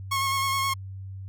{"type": "tone with vibrato", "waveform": "sawtooth", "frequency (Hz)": 1089, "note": "C#6", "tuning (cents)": -31, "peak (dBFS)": -20, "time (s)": [0.11, 0.74], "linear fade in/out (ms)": 10, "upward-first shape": "square", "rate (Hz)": 9.5, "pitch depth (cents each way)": 16, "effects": ["added 96 Hz sine -35 dBFS peak until 1.28 s"]}